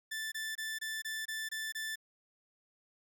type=tone bursts; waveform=sawtooth; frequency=1761 Hz; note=A6; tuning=1 cent sharp; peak=-33 dBFS; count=8; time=0.11-1.958 s; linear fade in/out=10 ms; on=210 ms; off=24 ms; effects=none